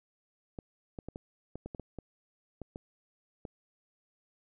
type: clicks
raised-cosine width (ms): 2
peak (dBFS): -27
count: 12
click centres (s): 0.588 / 0.988 / 1.086 / 1.159 / 1.556 / 1.66 / 1.748 / 1.797 / 1.987 / 2.617 / 2.759 / 3.452
effects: none